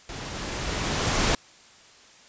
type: noise with level ramp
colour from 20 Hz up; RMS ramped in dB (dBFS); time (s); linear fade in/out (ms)
pink; -37 to -21; 0.09-1.35; 2
effects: white hiss -52 dBFS RMS until 2.28 s + resampled to 16000 Hz